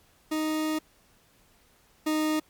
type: tone pair in turn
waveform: 40% pulse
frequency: 311.1 / 309.3 Hz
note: D#4 / D#4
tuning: 0 / -10 cents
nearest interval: unison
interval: 10 cents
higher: first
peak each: -25 / -23 dBFS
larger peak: second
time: 0.31-0.79 / 2.06-2.4 s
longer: first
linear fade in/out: 10 ms
effects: pink hiss -62 dBFS RMS until 2.49 s + MP3 96 kbps